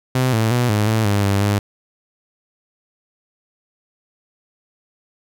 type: tone with pitch steps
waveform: sawtooth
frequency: 128.4 / 111 / 122.4 / 105.3 / 110.6 / 101.6 / 99.5 / 102.3 Hz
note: C3 / A2 / B2 / G#2 / A2 / G#2 / G2 / G#2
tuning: -32 / +16 / -15 / +24 / +9 / -38 / +26 / -26 cents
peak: -11 dBFS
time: 0.15-1.59 s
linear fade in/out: 5 ms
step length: 180 ms
effects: none